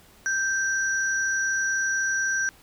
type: tone pair together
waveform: sine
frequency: 1568 / 5832 Hz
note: G6 / F#8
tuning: 0 / -26 cents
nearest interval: octave + major seventh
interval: 2274 cents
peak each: -23 / -30 dBFS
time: 0.26-2.49 s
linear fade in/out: 0 ms
effects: pink hiss -54 dBFS RMS until 2.62 s